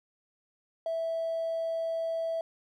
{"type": "tone with hard clipping", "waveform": "triangle", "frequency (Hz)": 657, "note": "E5", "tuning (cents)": -6, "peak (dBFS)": -29, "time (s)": [0.86, 2.41], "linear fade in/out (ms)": 2, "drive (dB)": 3, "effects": []}